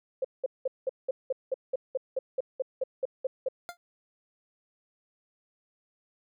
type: tone bursts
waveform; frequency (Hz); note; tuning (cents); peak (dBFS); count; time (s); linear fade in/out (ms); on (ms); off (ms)
sine; 524; C5; +2; -25; 16; 0.22-3.486; 5; 26; 190
type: tone with exponential decay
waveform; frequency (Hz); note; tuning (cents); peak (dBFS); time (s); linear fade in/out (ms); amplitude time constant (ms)
25% pulse; 698.5; F5; 0; -29; 3.69-3.77; 0; 17
effects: none